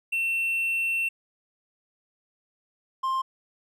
triangle tone pair in turn, 2700 / 1054.3 Hz, E7 / C6, +41 / +13 cents, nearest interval octave + major third, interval 1628 cents, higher first, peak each -22 / -22 dBFS, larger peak neither, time 0.12-1.09 / 3.03-3.22 s, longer first, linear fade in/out 10 ms, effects none

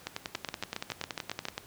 two click trains, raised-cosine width 0.2 ms, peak -16 / -16 dBFS, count 17 / 9, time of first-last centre 0.07-1.579 / 0.35-1.453 s, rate 10.6 / 7.25 Hz, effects pink hiss -53 dBFS RMS until 1.66 s + high-pass 80 Hz 12 dB/octave

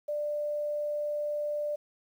sine tone, 592 Hz, D5, 14 cents sharp, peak -29 dBFS, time 0.08-1.76 s, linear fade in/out 10 ms, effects 10-bit

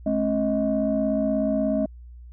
sine tone cluster, 214.7 / 271.3 / 629 Hz, A3 / C#4 / D#5, -42 / -37 / +19 cents, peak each -24 dBFS, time 0.06-1.86 s, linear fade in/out 5 ms, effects tanh soft clip ceiling -13 dBFS + added 60 Hz sine -40 dBFS peak until 2.32 s

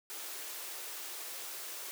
white high-pass noise, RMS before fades -43 dBFS, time 0.1-1.91 s, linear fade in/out 0 ms, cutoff 300 Hz, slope 96 dB/octave, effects none

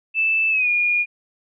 sine tone with pitch glide, 2637 to 2432 Hz, E7 to D#7, 0 to -40 cents, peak -16 dBFS, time 0.14-1.06 s, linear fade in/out 50 ms, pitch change -140 cents, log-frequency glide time 0.5-0.69 s, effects none

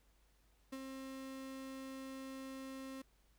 35% pulse tone with ADSR envelope, 266.2 Hz, C4, 30 cents sharp, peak -40 dBFS, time 0.72-3.02 s, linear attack 10 ms, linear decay 43 ms, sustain -4 dB, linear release 6 ms, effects added 50 Hz sine -70 dBFS peak until 3.38 s + pink hiss -75 dBFS RMS until 3.38 s

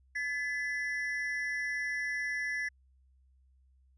triangle ring-modulated tone, 1864.7 Hz, A#6, in tune, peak -27 dBFS, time 0.15-2.69 s, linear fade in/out 10 ms, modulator 141 Hz, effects added 65 Hz sine -62 dBFS peak until 3.97 s + resampled to 22050 Hz

